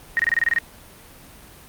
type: tone bursts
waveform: sine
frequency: 1864.7 Hz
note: A#6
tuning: in tune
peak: -15 dBFS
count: 9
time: 0.17-0.585 s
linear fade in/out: 0 ms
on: 23 ms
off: 26 ms
effects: pink hiss -45 dBFS RMS until 1.68 s + Opus 32 kbps